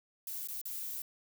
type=noise with dropouts; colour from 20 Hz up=violet; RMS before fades=-40 dBFS; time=0.27-1.02 s; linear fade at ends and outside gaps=2 ms; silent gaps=0.474-0.485 / 0.615-0.654 s; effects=none